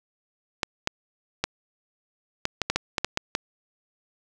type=clicks; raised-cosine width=0.2 ms; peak=-6 dBFS; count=11; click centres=0.632 / 0.874 / 1.44 / 2.454 / 2.617 / 2.7 / 2.76 / 2.982 / 3.046 / 3.174 / 3.351 s; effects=none